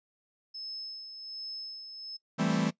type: tone with tremolo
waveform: sine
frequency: 5210 Hz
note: E8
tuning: 21 cents flat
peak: -37 dBFS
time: 0.54-2.17 s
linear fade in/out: 10 ms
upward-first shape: sine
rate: 1.3 Hz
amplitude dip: 50%
type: chord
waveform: 45% pulse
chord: A minor seventh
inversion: second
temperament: equal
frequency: 164.81 / 196 / 220 / 261.6 Hz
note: E3 / G3 / A3 / C4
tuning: 0 / 0 / 0 / 0 cents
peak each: -31 / -31 / -31 / -34 dBFS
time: 2.38-2.71 s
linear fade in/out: 20 ms
effects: noise-tail reverb RT60 0.1 s tail -20 dB re dry + resampled to 16000 Hz